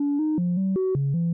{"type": "tone with pitch steps", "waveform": "sine", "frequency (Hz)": [286.6, 308.7, 176.6, 191.3, 375.8, 139, 169], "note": ["D4", "D#4", "F3", "G3", "F#4", "C#3", "E3"], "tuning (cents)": [-42, -14, 20, -42, 27, 5, 43], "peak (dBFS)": -19, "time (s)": [0, 1.33], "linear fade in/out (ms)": 5, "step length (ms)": 190, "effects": ["tanh soft clip ceiling -18 dBFS"]}